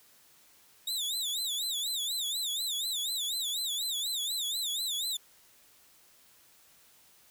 sawtooth tone with vibrato, 3700 Hz, A#7, 14 cents flat, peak -28 dBFS, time 0.87-5.17 s, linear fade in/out 5 ms, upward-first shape sine, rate 4.1 Hz, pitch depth 170 cents each way, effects white hiss -61 dBFS RMS until 7.3 s

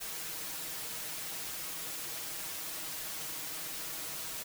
white noise with comb filter, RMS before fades -40 dBFS, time 0-4.44 s, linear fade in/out 20 ms, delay 6.3 ms, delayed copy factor +0.8, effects none

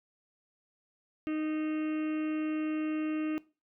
harmonic tone with a mistuned harmonic, 309.4 Hz, D#4, 10 cents flat, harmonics 1 / 2 / 4 / 5 / 6 / 7 / 8 / 9 / 10, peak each -30 / -45 / -47 / -53 / -54 / -51 / -55 / -49 / -60 dBFS, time 1.27-3.38 s, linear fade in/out 0 ms, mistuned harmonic 9, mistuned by -29 cents, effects noise-tail reverb RT60 0.3 s tail -20 dB re dry

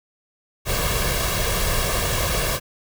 pink noise with comb filter, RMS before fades -22 dBFS, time 0.65-2.6 s, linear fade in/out 50 ms, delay 1.8 ms, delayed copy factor +0.65, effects none

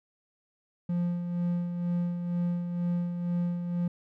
triangle tone with tremolo, 174.61 Hz, F3, in tune, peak -23 dBFS, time 0.89-3.88 s, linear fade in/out 5 ms, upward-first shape sine, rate 2.1 Hz, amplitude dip 50%, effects none

